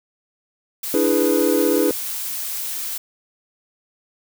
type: noise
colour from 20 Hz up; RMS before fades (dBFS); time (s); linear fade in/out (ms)
blue; -27; 0.83-2.98; 5
type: chord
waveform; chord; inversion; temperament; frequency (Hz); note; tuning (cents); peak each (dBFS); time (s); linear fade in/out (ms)
triangle; E dominant seventh; third; equal; 293.7 / 329.6 / 415.3 / 493.9; D4 / E4 / G#4 / B4; 0 / 0 / 0 / 0; -19; 0.94-1.91; 2
effects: none